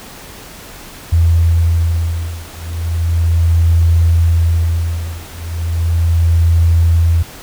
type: beating tone pair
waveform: sine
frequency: 83.4 / 83.76 Hz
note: E2 / E2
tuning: +21 / +28 cents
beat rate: 0.36 Hz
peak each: -13 dBFS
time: 1.12-7.23 s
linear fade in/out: 10 ms
effects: pink hiss -34 dBFS RMS until 7.42 s